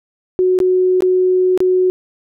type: tone with dropouts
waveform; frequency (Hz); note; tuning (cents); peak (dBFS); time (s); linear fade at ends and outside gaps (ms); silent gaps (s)
sine; 368.3; F#4; -8; -10; 0.39-1.9; 0; 0.589-0.602 / 1.006-1.022 / 1.576-1.604
effects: none